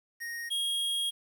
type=tone pair in turn; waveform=square; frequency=1864.7 / 3271 Hz; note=A#6 / G#7; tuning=0 / -27 cents; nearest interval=minor seventh; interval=973 cents; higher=second; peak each=-36 / -29 dBFS; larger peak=second; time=0.2-0.5 / 0.5-1.11 s; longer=second; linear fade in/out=20 ms; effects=10-bit